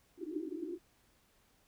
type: band-pass noise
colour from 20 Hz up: pink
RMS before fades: -41 dBFS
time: 0.17-0.79 s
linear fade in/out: 50 ms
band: 300 to 370 Hz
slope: 96 dB/octave
effects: pink hiss -70 dBFS RMS until 1.67 s